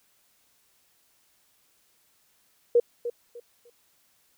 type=tone with echo; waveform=sine; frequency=477.2 Hz; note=A#4; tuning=41 cents sharp; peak=-15 dBFS; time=2.75-2.8 s; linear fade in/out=5 ms; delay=300 ms; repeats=3; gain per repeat=-12 dB; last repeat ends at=3.7 s; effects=white hiss -66 dBFS RMS until 4.37 s